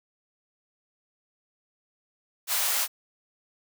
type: high-pass noise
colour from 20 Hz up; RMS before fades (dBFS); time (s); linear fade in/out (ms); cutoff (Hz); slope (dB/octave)
white; -26; 2.47-2.88; 50; 610; 24
effects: none